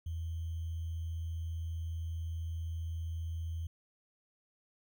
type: tone with sample-and-hold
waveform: sine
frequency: 82.41 Hz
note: E2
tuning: in tune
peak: -35 dBFS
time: 0.06-3.67 s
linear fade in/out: 5 ms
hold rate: 3150 Hz
effects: none